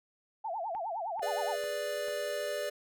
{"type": "tone with vibrato", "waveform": "sine", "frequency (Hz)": 773, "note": "G5", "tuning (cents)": -24, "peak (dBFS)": -33, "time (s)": [0.44, 1.56], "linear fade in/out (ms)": 10, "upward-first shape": "sine", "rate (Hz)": 9.7, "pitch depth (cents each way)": 280}
{"type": "click train", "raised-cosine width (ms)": 0.5, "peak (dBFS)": -34, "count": 4, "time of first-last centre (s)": [0.75, 2.083], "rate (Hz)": 2.25}
{"type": "chord", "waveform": "square", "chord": "G# diminished", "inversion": "none", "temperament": "equal", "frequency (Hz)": [415.3, 493.9, 587.3], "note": ["G#4", "B4", "D5"], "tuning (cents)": [0, 0, 0], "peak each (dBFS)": [-41, -41, -35], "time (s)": [1.22, 2.7], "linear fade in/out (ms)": 10}
{"effects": []}